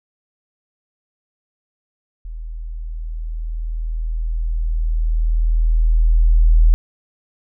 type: tone with level ramp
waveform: sine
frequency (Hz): 40.28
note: E1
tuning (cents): -39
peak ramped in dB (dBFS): -27 to -7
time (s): 2.25-6.74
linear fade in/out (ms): 0
effects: none